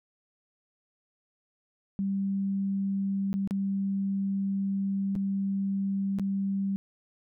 sine tone with dropouts, 196 Hz, G3, in tune, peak -26 dBFS, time 1.99-6.76 s, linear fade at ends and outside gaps 0 ms, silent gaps 3.33-3.34 / 3.475-3.509 / 5.153-5.161 / 6.187-6.196 s, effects none

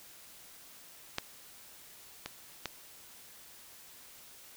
clicks, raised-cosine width 0.2 ms, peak -14 / -20 / -17 dBFS, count 3, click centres 1.184 / 2.26 / 2.657 s, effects white hiss -54 dBFS RMS until 4.56 s

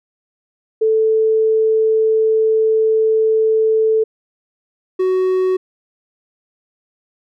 sine / triangle tone pair in turn, 440 / 372.4 Hz, A4 / F#4, 0 / +11 cents, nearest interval minor third, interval 289 cents, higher first, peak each -11 dBFS, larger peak neither, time 0.81-4.04 / 4.99-5.57 s, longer first, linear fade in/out 10 ms, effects none

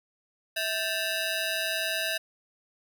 15% pulse ring-modulated tone, 1108.7 Hz, C#6, in tune, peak -18 dBFS, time 0.56-2.18 s, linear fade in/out 10 ms, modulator 459 Hz, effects none

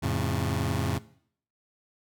sawtooth chord, F augmented, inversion none, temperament just, 87.31 / 109.13 / 136.42 Hz, F2 / A2 / C#3, 0 / -14 / -27 cents, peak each -26 dBFS, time 0.02-0.99 s, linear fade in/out 20 ms, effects noise-tail reverb RT60 0.6 s tail -19 dB re dry

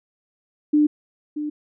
sine tone with echo, 298.9 Hz, D4, 31 cents sharp, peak -13 dBFS, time 0.73-0.87 s, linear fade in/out 10 ms, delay 630 ms, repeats 1, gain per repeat -11 dB, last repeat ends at 1.5 s, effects none

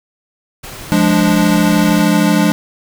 pink noise, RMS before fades -30 dBFS, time 0.63-2.02 s, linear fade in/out 10 ms
square chord, D diminished, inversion first, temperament equal, 174.61 / 207.7 / 293.7 Hz, F3 / Ab3 / D4, 0 / 0 / 0 cents, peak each -15 / -14 / -15 dBFS, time 0.92-2.52 s, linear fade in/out 0 ms
effects none

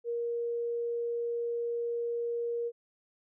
sine tone, 471 Hz, A#4, 18 cents sharp, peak -30 dBFS, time 0.04-2.72 s, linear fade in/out 50 ms, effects none

